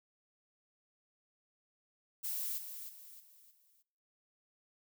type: noise with echo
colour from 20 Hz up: violet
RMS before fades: -38 dBFS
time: 2.23-2.59 s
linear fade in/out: 20 ms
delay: 310 ms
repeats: 4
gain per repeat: -8 dB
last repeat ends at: 3.83 s
effects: noise-tail reverb RT60 0.9 s tail -25 dB re dry